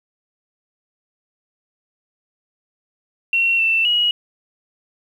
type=tone with pitch steps; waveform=sine; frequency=2727 / 2674 / 2903 Hz; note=F7 / E7 / F#7; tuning=-42 / +24 / -34 cents; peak=-14 dBFS; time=3.33-4.11 s; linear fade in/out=2 ms; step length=260 ms; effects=8-bit